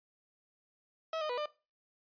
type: tone with pitch steps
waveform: 30% pulse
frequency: 644 / 614 / 490.8 / 600 Hz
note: E5 / D#5 / B4 / D5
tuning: -41 / -23 / -11 / +37 cents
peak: -31 dBFS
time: 1.13-1.458 s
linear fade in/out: 2 ms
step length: 82 ms
effects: noise-tail reverb RT60 0.3 s tail -18 dB re dry + resampled to 11025 Hz